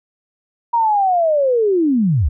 sine linear sweep, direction down, 953 to 56.9 Hz, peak -12 dBFS, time 0.73-2.29 s, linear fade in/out 10 ms, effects none

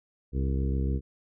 harmonic tone with a mistuned harmonic, 67.1 Hz, C2, 44 cents sharp, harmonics 1 / 2 / 3 / 4 / 5 / 6 / 7, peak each -26 / -32 / -36 / -38 / -40 / -42 / -43 dBFS, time 0.32-1.01 s, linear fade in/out 50 ms, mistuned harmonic 7, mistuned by -16 cents, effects none

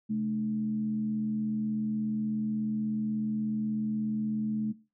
sine tone with frequency modulation, 215.5 Hz, A3, 36 cents flat, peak -27 dBFS, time 0.09-4.73 s, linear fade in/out 20 ms, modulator 83.5 Hz, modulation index 0.37, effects noise-tail reverb RT60 0.3 s tail -19 dB re dry

